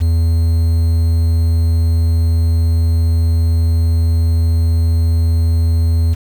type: tone with quantisation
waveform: triangle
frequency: 82.41 Hz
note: E2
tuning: in tune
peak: -8 dBFS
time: 0-6.15 s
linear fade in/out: 20 ms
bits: 6
effects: none